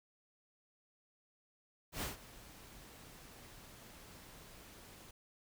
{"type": "noise with ADSR envelope", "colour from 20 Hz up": "pink", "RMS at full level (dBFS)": -38, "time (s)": [1.92, 5.11], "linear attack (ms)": 100, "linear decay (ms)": 140, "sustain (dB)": -18, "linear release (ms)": 5, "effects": []}